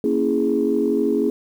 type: chord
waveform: sine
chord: A# half-diminished seventh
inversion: none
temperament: equal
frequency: 233.1 / 277.2 / 329.6 / 415.3 Hz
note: A#3 / C#4 / E4 / G#4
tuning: 0 / 0 / 0 / 0 cents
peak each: -23 / -22 / -23 / -20 dBFS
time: 0.04-1.3 s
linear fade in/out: 2 ms
effects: tanh soft clip ceiling -7 dBFS + 8-bit